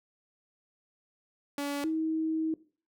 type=tone pair in turn; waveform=sawtooth / sine; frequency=285 / 318.6 Hz; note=C#4 / D#4; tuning=+48 / +41 cents; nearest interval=major second; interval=193 cents; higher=second; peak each=-27 dBFS; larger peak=neither; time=1.58-1.84 / 1.84-2.54 s; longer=second; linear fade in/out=2 ms; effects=noise-tail reverb RT60 0.4 s tail -18 dB re dry